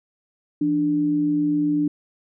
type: tone pair together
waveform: sine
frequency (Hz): 168 / 295.4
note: E3 / D4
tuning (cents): +33 / +10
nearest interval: minor seventh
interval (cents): 977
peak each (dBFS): -29 / -18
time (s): 0.61-1.88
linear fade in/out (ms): 5
effects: none